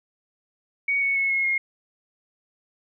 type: tone with pitch steps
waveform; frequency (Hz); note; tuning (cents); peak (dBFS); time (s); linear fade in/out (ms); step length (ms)
sine; 2240 / 2216 / 2191 / 2167 / 2144; C#7 / C#7 / C#7 / C#7 / C7; +18 / -1 / -21 / -40 / +42; -20; 0.88-1.58; 5; 140
effects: none